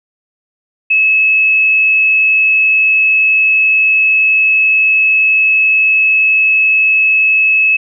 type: tone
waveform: sine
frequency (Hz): 2589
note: E7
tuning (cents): -32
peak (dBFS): -7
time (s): 0.9-7.77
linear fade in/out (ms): 10
effects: none